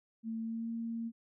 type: tone with pitch glide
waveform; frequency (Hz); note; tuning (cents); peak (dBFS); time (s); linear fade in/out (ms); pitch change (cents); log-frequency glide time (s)
sine; 225.1 to 229.6; A3 to A#3; +40 to -26; -35; 0.23-1.12; 50; +34; 0.41-0.7
effects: none